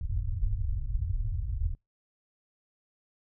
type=low-pass noise; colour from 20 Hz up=pink; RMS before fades=-30 dBFS; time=0.01-1.75 s; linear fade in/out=5 ms; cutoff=110 Hz; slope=48 dB/octave; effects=noise-tail reverb RT60 0.2 s tail -26 dB re dry